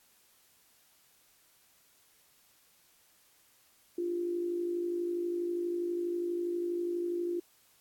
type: tone with amplitude modulation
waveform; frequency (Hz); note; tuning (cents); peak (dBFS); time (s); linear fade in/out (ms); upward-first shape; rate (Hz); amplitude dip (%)
sine; 348.2; F4; -5; -28; 3.98-7.4; 5; sine; 52.3; 50
effects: white hiss -65 dBFS RMS until 7.8 s + AAC 64 kbps